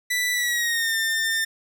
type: tone with pitch glide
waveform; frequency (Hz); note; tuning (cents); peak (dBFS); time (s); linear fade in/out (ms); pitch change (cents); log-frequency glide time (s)
sawtooth; 1975.5 to 1801.1; B6 to A6; 0 to +40; -18; 0.1-1.45; 10; -160; 0.33-0.95
effects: none